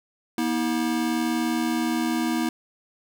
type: tone pair together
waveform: square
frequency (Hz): 239.7 / 320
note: A#3 / D#4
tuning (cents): +48 / +49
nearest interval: perfect fourth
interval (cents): 501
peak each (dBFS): -26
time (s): 0.38-2.49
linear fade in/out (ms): 2
effects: none